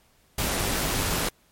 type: noise with amplitude modulation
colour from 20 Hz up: pink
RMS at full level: -25 dBFS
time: 0.38-1.29 s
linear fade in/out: 5 ms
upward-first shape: sine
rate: 102 Hz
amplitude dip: 25%
effects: pink hiss -62 dBFS RMS until 1.51 s + MP3 64 kbps